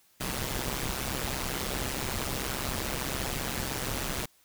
pink noise with amplitude modulation, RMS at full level -29 dBFS, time 0.2-4.26 s, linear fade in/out 10 ms, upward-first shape sine, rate 133 Hz, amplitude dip 85%, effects white hiss -64 dBFS RMS until 4.44 s

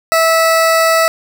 20% pulse tone, 653 Hz, E5, 17 cents flat, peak -4 dBFS, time 0.12-1.08 s, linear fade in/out 0 ms, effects none

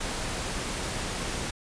pink noise, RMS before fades -32 dBFS, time 0-1.51 s, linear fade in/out 10 ms, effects resampled to 22050 Hz

